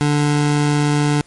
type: tone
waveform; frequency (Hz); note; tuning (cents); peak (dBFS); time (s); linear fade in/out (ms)
25% pulse; 147; D3; +2; -10; 0.01-1.21; 0
effects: pink hiss -51 dBFS RMS until 1.26 s + MP3 48 kbps